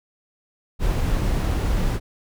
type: noise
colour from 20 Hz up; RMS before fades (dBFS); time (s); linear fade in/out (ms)
brown; -21; 0.79-2; 50
effects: none